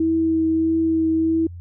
sine tone with vibrato, 323.5 Hz, E4, 32 cents flat, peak -16 dBFS, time 0-1.47 s, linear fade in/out 5 ms, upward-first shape triangle, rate 1.6 Hz, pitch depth 13 cents each way, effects added 87 Hz sine -33 dBFS peak until 1.6 s

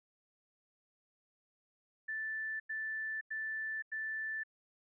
sine tone bursts, 1760 Hz, A6, in tune, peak -36 dBFS, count 4, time 2.08-4.436 s, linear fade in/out 10 ms, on 520 ms, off 92 ms, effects none

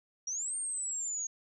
sine linear two-way sweep, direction up then down, 5590 to 8770 to 6560 Hz, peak -33 dBFS, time 0.27-1.27 s, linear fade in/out 5 ms, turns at 0.56 s, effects none

